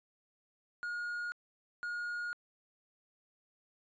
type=tone bursts at uneven times; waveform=triangle; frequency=1434 Hz; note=F6; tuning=45 cents sharp; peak=-34 dBFS; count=2; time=0.83-1.32 / 1.83-2.33 s; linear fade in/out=0 ms; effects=resampled to 16000 Hz